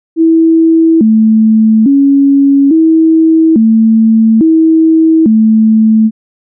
sine tone with pitch steps, 326.1 / 219.6 / 278 / 322.3 / 222.8 / 321.8 / 219.6 Hz, E4 / A3 / C#4 / E4 / A3 / E4 / A3, -19 / -3 / +5 / -39 / +22 / -42 / -3 cents, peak -3 dBFS, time 0.16-6.11 s, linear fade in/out 50 ms, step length 850 ms, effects none

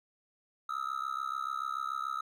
triangle tone with amplitude modulation, 1289 Hz, E6, 39 cents flat, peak -27 dBFS, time 0.69-2.21 s, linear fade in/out 5 ms, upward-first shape sine, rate 66.9 Hz, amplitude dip 100%, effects none

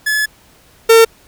45% pulse tone pair in turn, 1713 / 453.7 Hz, A6 / A#4, -47 / -47 cents, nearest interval octave + major seventh, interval 2300 cents, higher first, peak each -13 / -4 dBFS, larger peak second, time 0.06-0.26 / 0.89-1.05 s, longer first, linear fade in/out 10 ms, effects pink hiss -48 dBFS RMS until 1.27 s

